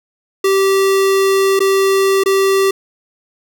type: tone with dropouts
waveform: square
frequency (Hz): 388.6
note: G4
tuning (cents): -15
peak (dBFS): -11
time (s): 0.44-2.71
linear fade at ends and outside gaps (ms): 5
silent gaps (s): 1.593-1.603 / 2.237-2.259
effects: none